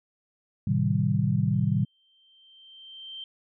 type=chord; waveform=sine; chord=A half-diminished seventh; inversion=none; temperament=equal with one note detuned; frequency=110 / 130.81 / 155.56 / 193.52 Hz; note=A2 / C3 / Eb3 / G3; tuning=0 / 0 / 0 / -22 cents; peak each=-27 dBFS; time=0.67-1.85 s; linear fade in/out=5 ms
type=tone with exponential growth; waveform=sine; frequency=3133 Hz; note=G7; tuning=2 cents flat; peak=-35 dBFS; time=1.53-3.24 s; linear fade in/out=2 ms; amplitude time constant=370 ms
effects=none